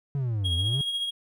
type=exponential two-way sweep; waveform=triangle; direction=down then up; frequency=144.5 to 82.41 to 144.5 Hz; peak=-23 dBFS; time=0.15-0.81 s; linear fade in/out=0 ms; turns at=0.55 s
type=tone with tremolo; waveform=triangle; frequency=3282 Hz; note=G#7; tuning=21 cents flat; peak=-23 dBFS; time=0.44-1.11 s; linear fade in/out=20 ms; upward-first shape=triangle; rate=14 Hz; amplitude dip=50%
effects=none